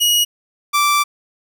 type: tone pair in turn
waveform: sawtooth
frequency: 2900 / 1169 Hz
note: F#7 / D6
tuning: -35 / -8 cents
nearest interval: octave + major third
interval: 1573 cents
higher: first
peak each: -9 dBFS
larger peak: neither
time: 0-0.25 / 0.73-1.04 s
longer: second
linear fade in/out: 20 ms
effects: none